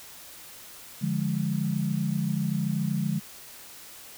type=chord; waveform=sine; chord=D diminished; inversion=none; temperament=equal; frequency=146.83 / 174.61 / 207.7 Hz; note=D3 / F3 / Ab3; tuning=0 / 0 / 0 cents; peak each=-29 dBFS; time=1.01-3.2 s; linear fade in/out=20 ms; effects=white hiss -46 dBFS RMS until 4.17 s